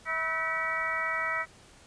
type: harmonic tone with a mistuned harmonic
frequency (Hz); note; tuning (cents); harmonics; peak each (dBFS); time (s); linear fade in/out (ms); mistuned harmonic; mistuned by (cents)
323.6; E4; -32; 2 / 3 / 4 / 5 / 6 / 7; -39 / -40 / -33 / -39 / -31 / -36; 0.05-1.46; 50; 5; -99
effects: pink hiss -55 dBFS RMS until 1.86 s + resampled to 22050 Hz